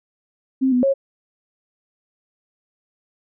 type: tone with pitch steps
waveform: sine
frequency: 263.8 / 248.6 / 546 Hz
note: C4 / B3 / C#5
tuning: +14 / +12 / -26 cents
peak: -14 dBFS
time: 0.61-0.94 s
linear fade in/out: 20 ms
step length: 110 ms
effects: none